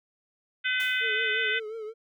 harmonic tone, 506 Hz, B4, 42 cents sharp, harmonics 3 / 4 / 5 / 6 / 7, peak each -28 / -30 / -32 / -34 / -35 dBFS, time 0.64-1.6 s, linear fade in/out 20 ms
white noise with exponential decay, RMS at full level -41 dBFS, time 0.8-1.17 s, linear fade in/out 1 ms, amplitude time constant 80 ms
triangle tone with vibrato, 440 Hz, A4, in tune, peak -32 dBFS, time 1-1.94 s, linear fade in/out 50 ms, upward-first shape triangle, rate 5.6 Hz, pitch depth 82 cents each way
effects none

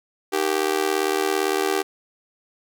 sawtooth tone with amplitude modulation, 390 Hz, G4, 9 cents flat, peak -12 dBFS, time 0.32-1.83 s, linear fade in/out 20 ms, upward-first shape sine, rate 77.7 Hz, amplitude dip 95%, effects none

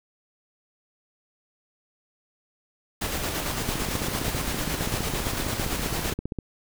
pink noise with tremolo, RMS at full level -28 dBFS, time 3.01-6.14 s, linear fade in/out 10 ms, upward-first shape square, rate 8.9 Hz, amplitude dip 30%
click train, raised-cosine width 3 ms, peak -17 dBFS, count 42, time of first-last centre 3.69-6.387 s, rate 15.2 Hz
effects none

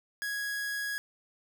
45% pulse tone, 1661.2 Hz, G#6, in tune, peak -32 dBFS, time 0.22-0.98 s, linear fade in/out 0 ms, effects none

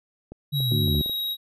clicks, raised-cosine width 2 ms, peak -25 dBFS, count 8, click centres 0.32 / 0.604 / 0.718 / 0.878 / 0.949 / 1.01 / 1.061 / 1.096 s
sine linear sweep, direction down, 148.5 to 67.7 Hz, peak -23 dBFS, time 0.52-1.02 s, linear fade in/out 20 ms
square tone with pitch glide, 3853 to 3818 Hz, B7 to A#7, -44 to +41 cents, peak -26 dBFS, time 0.52-1.37 s, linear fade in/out 50 ms, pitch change -15 cents, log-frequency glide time 0.73-1.13 s
harmonic tone, 73.42 Hz, D2, in tune, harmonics 2 / 3 / 4 / 5, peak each -25 / -28 / -34 / -33 dBFS, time 0.71-1.02 s, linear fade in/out 5 ms
effects none

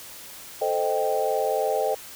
sine chord, A half-diminished seventh, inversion none, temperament equal, 440 / 523.3 / 622.3 / 784 Hz, A4 / C5 / Eb5 / G5, 0 / 0 / 0 / 0 cents, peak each -27 dBFS, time 0.61-1.95 s, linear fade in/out 10 ms, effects white hiss -42 dBFS RMS until 2.15 s

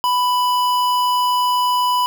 square tone with notch filter, 992 Hz, B5, 7 cents sharp, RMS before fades -17 dBFS, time 0.04-2.06 s, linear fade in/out 0 ms, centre 8400 Hz, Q 1.2, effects none

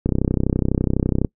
click train, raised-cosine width 3 ms, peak -5 dBFS, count 39, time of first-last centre 0.06-1.248 s, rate 32 Hz, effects noise-tail reverb RT60 0.1 s tail -24 dB re dry

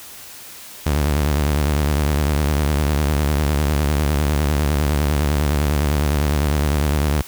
sawtooth tone with vibrato, 73.42 Hz, D2, in tune, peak -12 dBFS, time 0.86-7.22 s, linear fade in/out 5 ms, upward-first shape sine, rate 9.9 Hz, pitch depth 110 cents each way, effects white hiss -38 dBFS RMS until 7.27 s

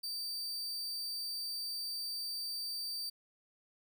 40% pulse tone, 4638 Hz, D8, 22 cents flat, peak -36 dBFS, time 0.03-3.1 s, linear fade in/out 10 ms, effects none

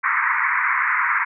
white band-pass noise, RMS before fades -20 dBFS, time 0.03-1.25 s, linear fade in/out 20 ms, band 950 to 2200 Hz, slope 96 dB/octave, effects none

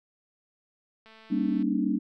click train, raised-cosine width 0.3 ms, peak -37 dBFS, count 126, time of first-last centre 1.06-1.626 s, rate 221 Hz
sine chord, Eb dominant seventh, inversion first, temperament equal with one note detuned, 196 / 233.1 / 277.2 / 303.5 Hz, G3 / Bb3 / Db4 / Eb4, 0 / 0 / 0 / -43 cents, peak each -29 dBFS, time 1.3-1.99 s, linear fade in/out 20 ms
effects none

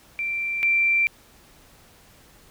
sine tone pair in turn, 2353 / 2353 Hz, D7 / D7, +3 / +3 cents, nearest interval unison, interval 0 cents, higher neither, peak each -24 / -17 dBFS, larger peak second, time 0.19-0.63 / 0.63-1.07 s, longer neither, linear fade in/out 0 ms, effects pink hiss -53 dBFS RMS until 2.5 s

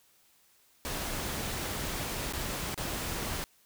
pink noise with dropouts, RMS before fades -35 dBFS, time 0.85-3.44 s, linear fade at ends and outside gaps 0 ms, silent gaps 2.325-2.335 / 2.744-2.777 s, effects white hiss -65 dBFS RMS until 3.65 s

